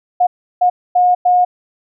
sine tone bursts at uneven times, 720 Hz, F#5, 47 cents flat, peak -8 dBFS, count 4, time 0.2-0.27 / 0.61-0.7 / 0.95-1.15 / 1.25-1.45 s, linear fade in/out 10 ms, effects none

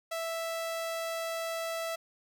sawtooth tone, 659.3 Hz, E5, in tune, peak -29 dBFS, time 0.11-1.96 s, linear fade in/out 10 ms, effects none

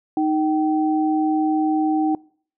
sine tone pair together, 311.1 / 771.1 Hz, D#4 / G5, 0 / -29 cents, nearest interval octave + major third, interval 1571 cents, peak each -18 / -23 dBFS, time 0.17-2.15 s, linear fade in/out 2 ms, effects noise-tail reverb RT60 0.5 s tail -24 dB re dry

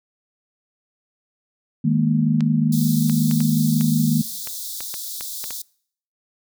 sine chord, D# suspended fourth, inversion none, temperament equal with one note detuned, 156.28 / 207.7 / 233.1 Hz, D#3 / G#3 / A#3, +8 / 0 / 0 cents, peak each -19 / -22 / -19 dBFS, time 1.84-4.22 s, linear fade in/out 10 ms
clicks, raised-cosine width 0.2 ms, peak -15 dBFS, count 11, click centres 2.407 / 3.097 / 3.312 / 3.405 / 3.81 / 4.473 / 4.806 / 4.941 / 5.209 / 5.441 / 5.507 s
white high-pass noise, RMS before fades -31 dBFS, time 2.72-5.62 s, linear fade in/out 5 ms, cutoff 3500 Hz, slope 96 dB/octave
effects noise-tail reverb RT60 0.6 s tail -24 dB re dry

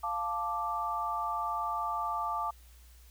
sine chord, D minor, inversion first, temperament equal, 698.5 / 880 / 1174.7 Hz, F5 / A5 / D6, 0 / 0 / 0 cents, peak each -38 / -35 / -33 dBFS, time 0.03-2.51 s, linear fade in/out 10 ms, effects added 60 Hz sine -53 dBFS peak until 3.1 s + white hiss -62 dBFS RMS until 3.1 s

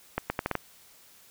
accelerating click train, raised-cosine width 0.5 ms, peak -12 dBFS, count 6, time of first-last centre 0.18-0.553 s, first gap 120 ms, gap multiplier 0.76, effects white hiss -56 dBFS RMS until 1.3 s

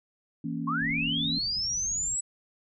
sine chord, A# diminished, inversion second, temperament equal, 164.81 / 233.1 / 277.2 Hz, E3 / A#3 / C#4, 0 / 0 / 0 cents, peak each -34 dBFS, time 0.44-1.39 s, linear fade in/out 5 ms
sine linear sweep, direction up, 1029 to 7920 Hz, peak -27 dBFS, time 0.67-2.21 s, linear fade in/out 10 ms
pink low-pass noise, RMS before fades -46 dBFS, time 0.8-2.16 s, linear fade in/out 5 ms, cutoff 200 Hz, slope 24 dB/octave
effects none

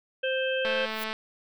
harmonic tone, 523.3 Hz, C5, in tune, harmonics 1 / 3 / 5 / 6, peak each -27 / -32 / -34 / -35 dBFS, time 0.23-0.86 s, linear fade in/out 10 ms
click train, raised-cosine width 0.3 ms, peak -17 dBFS, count 106, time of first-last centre 0.65-1.129 s, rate 219 Hz
violet noise with exponential growth, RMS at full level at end -34 dBFS, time 0.86-1.04 s, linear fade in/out 5 ms, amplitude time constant 38 ms
effects none

